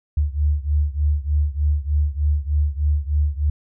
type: beating tone pair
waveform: sine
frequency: 72.7 / 76 Hz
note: D2 / D#2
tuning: -17 / -40 cents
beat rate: 3.3 Hz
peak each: -19 / -21 dBFS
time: 0.17-3.5 s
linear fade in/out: 5 ms
effects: none